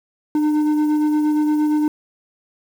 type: tone with frequency modulation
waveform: sine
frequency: 301.7 Hz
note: D4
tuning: 47 cents sharp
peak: -12 dBFS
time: 0.35-1.88 s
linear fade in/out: 2 ms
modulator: 612 Hz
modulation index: 0.29
effects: tanh soft clip ceiling -14 dBFS + 7-bit